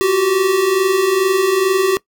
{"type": "tone pair together", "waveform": "square", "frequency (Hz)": [362.1, 384.4], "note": ["F#4", "G4"], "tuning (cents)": [-37, -34], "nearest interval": "minor second", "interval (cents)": 103, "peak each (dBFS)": [-20, -14], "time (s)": [0.01, 1.97], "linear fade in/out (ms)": 0, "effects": ["noise-tail reverb RT60 0.1 s tail -20 dB re dry"]}